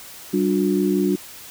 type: tone cluster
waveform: sine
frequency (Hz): 194.4 / 294.5 / 360.1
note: G3 / D4 / F#4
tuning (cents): -14 / +5 / -47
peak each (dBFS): -21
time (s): 0.33-1.16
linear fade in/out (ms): 10
effects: white hiss -40 dBFS RMS until 1.5 s